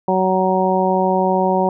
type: harmonic tone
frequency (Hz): 187.2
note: F#3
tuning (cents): +20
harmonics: 1 / 2 / 3 / 4 / 5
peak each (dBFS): -20 / -20 / -20 / -20 / -20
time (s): 0.08-1.69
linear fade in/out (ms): 2
effects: none